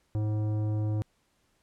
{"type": "tone with tanh clipping", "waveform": "sine", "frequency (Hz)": 106.7, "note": "G#2", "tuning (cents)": 47, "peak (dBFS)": -28, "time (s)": [0.15, 1.02], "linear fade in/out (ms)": 0, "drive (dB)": 13, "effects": ["pink hiss -71 dBFS RMS until 1.62 s", "low-pass 11000 Hz 12 dB/octave"]}